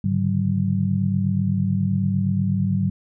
sine tone cluster, 102.9 / 142 / 150.9 / 189.9 Hz, G#2 / C#3 / D3 / F#3, -16 / +42 / +47 / +45 cents, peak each -23 / -27 / -28 / -21 dBFS, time 0.04-2.9 s, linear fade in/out 5 ms, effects none

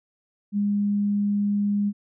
sine tone, 204.1 Hz, G#3, 30 cents flat, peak -20 dBFS, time 0.52-1.93 s, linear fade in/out 50 ms, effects none

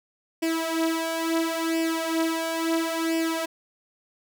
sawtooth tone with flanger, 327 Hz, E4, 14 cents flat, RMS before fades -26 dBFS, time 0.42-3.46 s, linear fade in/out 10 ms, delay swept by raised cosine 0.38 to 4.38 ms, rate 0.73 Hz, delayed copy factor +0.75, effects none

